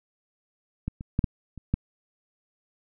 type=clicks; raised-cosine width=5 ms; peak=-16 / -24 / -10 / -10 / -28 / -10 dBFS; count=6; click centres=0.88 / 1.009 / 1.191 / 1.242 / 1.577 / 1.74 s; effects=none